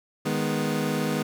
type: chord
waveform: 25% pulse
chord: G# minor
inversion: second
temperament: equal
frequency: 155.56 / 207.7 / 246.9 Hz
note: D#3 / G#3 / B3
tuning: 0 / 0 / 0 cents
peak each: -25 dBFS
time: 0.25-1.23 s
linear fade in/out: 10 ms
effects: none